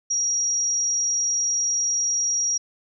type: tone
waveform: sine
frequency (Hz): 5690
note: F8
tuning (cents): +31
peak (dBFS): -20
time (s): 0.1-2.58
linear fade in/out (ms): 10
effects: none